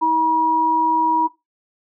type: tone pair together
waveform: sine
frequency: 320.7 / 961 Hz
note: E4 / B5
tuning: -48 / -48 cents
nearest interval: octave + perfect fifth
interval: 1900 cents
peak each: -24 / -14 dBFS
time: 0.01-1.28 s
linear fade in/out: 20 ms
effects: noise-tail reverb RT60 0.2 s tail -18 dB re dry